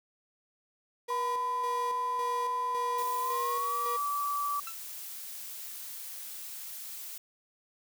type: tone with tremolo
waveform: 35% pulse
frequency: 480 Hz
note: B4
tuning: 49 cents flat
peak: -34 dBFS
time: 1.08-3.97 s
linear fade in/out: 10 ms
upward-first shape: square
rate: 1.8 Hz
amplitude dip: 50%
type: tone with pitch glide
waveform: sine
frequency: 1006 to 1155.6 Hz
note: B5 to D6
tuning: +32 to -28 cents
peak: -29 dBFS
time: 1.1-4.6 s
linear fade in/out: 5 ms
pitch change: +240 cents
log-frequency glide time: 3.19-3.77 s
type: noise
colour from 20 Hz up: blue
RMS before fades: -42 dBFS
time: 2.98-7.18 s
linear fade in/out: 5 ms
type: tone with exponential decay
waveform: sawtooth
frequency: 1334 Hz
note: E6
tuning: 20 cents sharp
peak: -33 dBFS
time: 4.67-4.79 s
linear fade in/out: 1 ms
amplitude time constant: 26 ms
effects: none